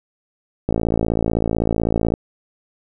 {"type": "click train", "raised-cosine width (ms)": 2, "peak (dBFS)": -5, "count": 82, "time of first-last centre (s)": [0.69, 2.139], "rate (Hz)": 55.9, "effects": []}